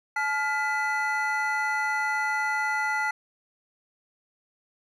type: tone cluster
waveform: triangle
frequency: 859 / 1409 / 1999 Hz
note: A5 / F6 / B6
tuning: -42 / +15 / +20 cents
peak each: -27 dBFS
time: 0.16-3.11 s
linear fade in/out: 5 ms
effects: none

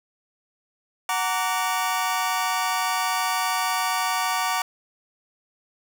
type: chord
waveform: sawtooth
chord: Gb augmented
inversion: none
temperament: just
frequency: 740 / 925 / 1156.2 Hz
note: Gb5 / Bb5 / D6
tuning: 0 / -14 / -27 cents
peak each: -23 dBFS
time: 1.09-4.62 s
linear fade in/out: 2 ms
effects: none

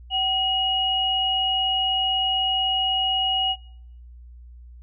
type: tone pair together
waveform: sine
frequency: 761 / 2891 Hz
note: F#5 / F#7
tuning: +48 / -41 cents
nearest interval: octave + major seventh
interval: 2311 cents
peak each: -26 / -21 dBFS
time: 0.1-3.56 s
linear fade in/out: 50 ms
effects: noise-tail reverb RT60 0.7 s tail -24 dB re dry + added 60 Hz sine -41 dBFS peak until 4.82 s

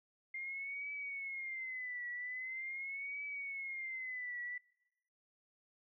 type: tone with vibrato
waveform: sine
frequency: 2108 Hz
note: C7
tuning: 12 cents sharp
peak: -40 dBFS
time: 0.34-4.58 s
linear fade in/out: 5 ms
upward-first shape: triangle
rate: 0.43 Hz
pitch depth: 150 cents each way
effects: noise-tail reverb RT60 0.9 s tail -24 dB re dry

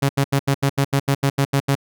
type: tone bursts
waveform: sawtooth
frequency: 138.59 Hz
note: C#3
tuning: in tune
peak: -11 dBFS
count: 12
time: 0.02-1.753 s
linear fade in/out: 10 ms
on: 72 ms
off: 79 ms
effects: none

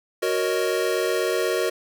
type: chord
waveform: square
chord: D# minor seventh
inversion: first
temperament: equal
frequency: 370 / 466.2 / 554.4 / 622.3 Hz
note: F#4 / A#4 / C#5 / D#5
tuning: 0 / 0 / 0 / 0 cents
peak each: -26 / -26 / -31 / -29 dBFS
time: 0.22-1.7 s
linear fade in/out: 10 ms
effects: none

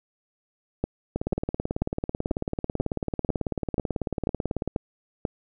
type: two click trains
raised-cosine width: 2 ms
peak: -13 / -11 dBFS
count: 65 / 10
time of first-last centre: 1.16-4.676 / 0.84-5.252 s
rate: 18.2 / 2.04 Hz
effects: none

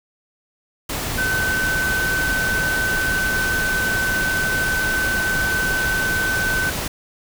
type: tone in noise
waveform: sine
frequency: 1524 Hz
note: G6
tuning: 49 cents flat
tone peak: -19 dBFS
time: 1.18-6.7 s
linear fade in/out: 5 ms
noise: pink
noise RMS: -25 dBFS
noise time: 0.89-6.88 s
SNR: +3 dB
effects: none

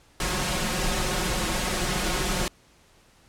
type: noise with comb filter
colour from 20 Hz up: pink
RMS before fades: -26 dBFS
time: 0.2-2.48 s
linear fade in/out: 2 ms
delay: 5.5 ms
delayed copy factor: +0.75
effects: pink hiss -58 dBFS RMS until 3.28 s + low-pass 10000 Hz 12 dB/octave

